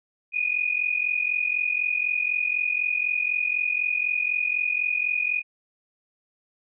sine tone pair together, 2445 / 2489 Hz, D#7 / D#7, -31 / 0 cents, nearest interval unison, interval 31 cents, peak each -25 dBFS, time 0.32-5.43 s, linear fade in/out 50 ms, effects none

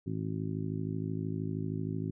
harmonic tone, 53 Hz, G#1, 36 cents sharp, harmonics 2 / 3 / 4 / 5 / 6 / 7, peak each -37 / -36 / -43 / -39 / -45 / -43 dBFS, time 0.06-2.11 s, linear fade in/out 10 ms, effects none

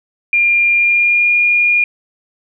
sine tone with pitch glide, 2400 to 2424 Hz, D7 to D#7, +37 to -46 cents, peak -9 dBFS, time 0.33-1.84 s, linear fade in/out 2 ms, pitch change +17 cents, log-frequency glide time 0.78-1.32 s, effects none

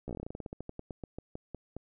slowing click train, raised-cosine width 2 ms, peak -26 dBFS, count 23, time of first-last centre 0.08-1.766 s, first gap 14 ms, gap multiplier 1.14, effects none

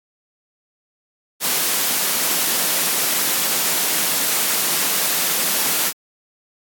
white high-pass noise, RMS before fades -19 dBFS, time 1.4-5.93 s, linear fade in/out 50 ms, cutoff 150 Hz, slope 48 dB/octave, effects AAC 64 kbps

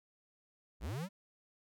square linear sweep, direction up, 41.2 to 204.8 Hz, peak -38 dBFS, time 0.8-1.09 s, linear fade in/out 50 ms, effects none

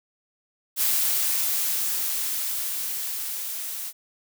blue noise with level ramp, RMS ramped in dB -22 to -33 dBFS, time 0.76-3.93 s, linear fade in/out 50 ms, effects none

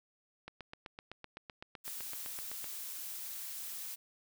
click train, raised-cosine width 0.3 ms, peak -29 dBFS, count 18, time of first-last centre 0.48-2.643 s, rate 7.86 Hz
blue noise, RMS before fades -43 dBFS, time 1.84-3.96 s, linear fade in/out 20 ms
effects none

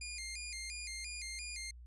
15% pulse tone with vibrato, 2264 Hz, C#7, 36 cents sharp, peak -35 dBFS, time 0.01-1.71 s, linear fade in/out 5 ms, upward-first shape square, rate 2.9 Hz, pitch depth 120 cents each way, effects added 60 Hz sine -50 dBFS peak until 1.86 s + resampled to 24000 Hz

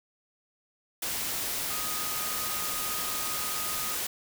sine tone in noise, 1246 Hz, D#6, 2 cents sharp, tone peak -39 dBFS, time 1.7-3.95 s, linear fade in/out 5 ms, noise white, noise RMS -32 dBFS, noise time 1.02-4.07 s, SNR -10 dB, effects none

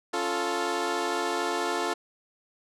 15% pulse chord, Db augmented, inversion none, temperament equal with one note detuned, 278.6 / 349.2 / 440 Hz, Db4 / F4 / A4, +9 / 0 / 0 cents, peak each -29 / -23 / -24 dBFS, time 0.13-1.94 s, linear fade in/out 10 ms, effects low-pass 9000 Hz 12 dB/octave

